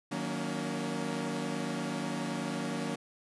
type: chord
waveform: sawtooth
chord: D# minor seventh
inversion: none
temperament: equal with one note detuned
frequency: 155.56 / 185 / 233.1 / 283.3 Hz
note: D#3 / F#3 / A#3 / C#4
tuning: 0 / 0 / 0 / +38 cents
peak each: -36 / -35 / -33 / -34 dBFS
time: 0.11-2.96 s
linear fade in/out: 10 ms
effects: resampled to 24000 Hz